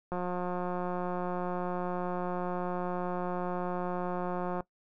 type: click train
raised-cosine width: 1 ms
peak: -21 dBFS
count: 804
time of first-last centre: 0.12-4.606 s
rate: 179 Hz
effects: noise-tail reverb RT60 0.1 s tail -20 dB re dry